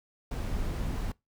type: noise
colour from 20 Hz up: brown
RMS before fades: -32 dBFS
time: 0.31-1.12 s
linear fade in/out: 5 ms
effects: noise-tail reverb RT60 0.2 s tail -23 dB re dry